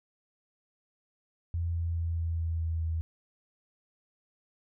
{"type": "tone with pitch steps", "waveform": "sine", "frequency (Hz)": [84.7, 84.11, 83.53, 82.96, 82.38, 81.81, 81.25], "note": ["E2", "E2", "E2", "E2", "E2", "E2", "E2"], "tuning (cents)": [48, 35, 23, 12, -1, -13, -24], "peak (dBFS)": -28, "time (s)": [1.54, 3.01], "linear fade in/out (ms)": 0, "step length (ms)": 210, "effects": []}